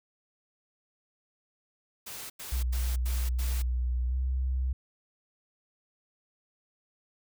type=noise bursts; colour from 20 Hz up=white; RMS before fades=-41 dBFS; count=5; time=2.06-3.624 s; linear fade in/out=10 ms; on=240 ms; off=91 ms
type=tone with pitch glide; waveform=sine; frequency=61.6 to 64.44 Hz; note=B1 to C2; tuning=-4 to -26 cents; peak=-26 dBFS; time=2.52-4.73 s; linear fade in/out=5 ms; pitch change=+78 cents; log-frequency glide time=4.09-4.14 s
effects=none